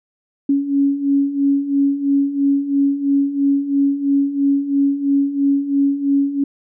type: beating tone pair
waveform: sine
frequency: 277.2 / 280.2 Hz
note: C#4 / C#4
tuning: 0 / +19 cents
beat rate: 3 Hz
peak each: -20 / -15 dBFS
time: 0.49-6.44 s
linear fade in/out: 5 ms
effects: none